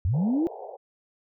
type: linear sweep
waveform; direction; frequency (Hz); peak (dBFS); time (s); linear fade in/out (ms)
sine; up; 74.9 to 349.2; -21; 0.05-0.47; 0
type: band-pass noise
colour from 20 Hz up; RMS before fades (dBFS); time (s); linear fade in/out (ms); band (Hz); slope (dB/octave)
pink; -40; 0.13-0.77; 20; 410 to 880; 96
effects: none